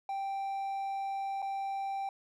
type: tone with dropouts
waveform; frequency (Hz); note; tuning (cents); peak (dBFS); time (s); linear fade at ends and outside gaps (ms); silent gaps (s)
triangle; 784; G5; 0; -31; 0.09-2.09; 2; 1.42-1.425
effects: none